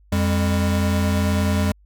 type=tone pair together; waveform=square; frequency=87.71 / 201.5 Hz; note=F2 / G3; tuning=+8 / +48 cents; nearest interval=octave + major second; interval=1440 cents; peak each=-20 / -22 dBFS; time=0.12-1.72 s; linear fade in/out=5 ms; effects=added 50 Hz sine -50 dBFS peak until 1.85 s